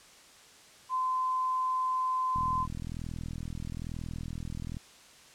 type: tone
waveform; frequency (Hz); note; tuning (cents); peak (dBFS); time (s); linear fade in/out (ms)
sine; 1028; C6; -31; -27; 0.89-2.67; 50
type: click train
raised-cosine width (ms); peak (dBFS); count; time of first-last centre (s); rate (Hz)
5; -26; 100; 2.36-4.769; 41.1
effects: white hiss -55 dBFS RMS until 5.34 s + low-pass 8000 Hz 12 dB/octave